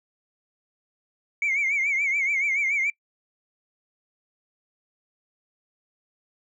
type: tone with vibrato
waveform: sine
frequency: 2217 Hz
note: C#7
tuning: in tune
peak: -20 dBFS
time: 1.42-2.9 s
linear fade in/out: 2 ms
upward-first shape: triangle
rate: 7 Hz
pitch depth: 120 cents each way
effects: noise-tail reverb RT60 0.1 s tail -25 dB re dry + tanh soft clip ceiling -18 dBFS